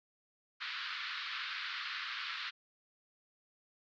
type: band-pass noise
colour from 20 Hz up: pink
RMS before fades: -41 dBFS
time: 0.6-2.51 s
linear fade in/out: 20 ms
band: 1200 to 4500 Hz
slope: 48 dB/octave
effects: none